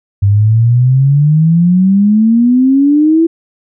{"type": "exponential sweep", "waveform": "sine", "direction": "up", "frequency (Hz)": [98, 334.8], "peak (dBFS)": -5, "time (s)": [0.22, 3.27], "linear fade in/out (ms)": 10, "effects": []}